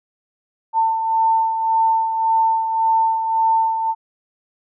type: beating tone pair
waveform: sine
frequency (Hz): 896 / 897.8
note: A5 / A5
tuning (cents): +31 / +35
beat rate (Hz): 1.8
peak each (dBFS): -15 / -24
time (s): 0.73-3.95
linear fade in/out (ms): 50
effects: none